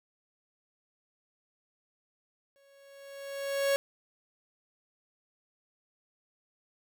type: tone with exponential growth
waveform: 45% pulse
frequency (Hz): 554.4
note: C#5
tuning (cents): 0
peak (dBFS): -23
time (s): 2.56-3.76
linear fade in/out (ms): 0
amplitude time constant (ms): 260
effects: none